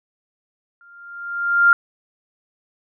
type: tone with exponential growth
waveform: sine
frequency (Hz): 1396.9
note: F6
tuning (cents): 0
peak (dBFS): -7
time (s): 0.81-1.73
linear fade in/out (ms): 1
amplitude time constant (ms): 200
effects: none